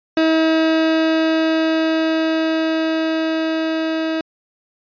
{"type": "tone with level ramp", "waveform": "30% pulse", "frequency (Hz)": 320.6, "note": "E4", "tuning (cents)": -48, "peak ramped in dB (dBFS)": [-10, -16], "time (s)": [0.17, 4.21], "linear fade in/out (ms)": 2, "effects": ["resampled to 11025 Hz"]}